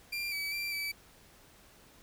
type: tone with pitch steps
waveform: 30% pulse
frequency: 2380 / 2289 / 2356 / 2305 Hz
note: D7 / D7 / D7 / D7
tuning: +22 / -45 / +5 / -33 cents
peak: -31 dBFS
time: 0.12-0.92 s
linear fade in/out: 10 ms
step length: 200 ms
effects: pink hiss -59 dBFS RMS until 2.02 s